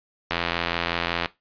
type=click train; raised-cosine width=0.3 ms; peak=-7 dBFS; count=82; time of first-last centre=0.31-1.258 s; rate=85.4 Hz; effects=noise-tail reverb RT60 0.2 s tail -18 dB re dry + resampled to 11025 Hz